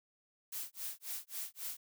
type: noise with tremolo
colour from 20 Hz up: blue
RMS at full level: -40 dBFS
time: 0.52-1.77 s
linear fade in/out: 5 ms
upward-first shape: sine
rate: 3.7 Hz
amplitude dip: 100%
effects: none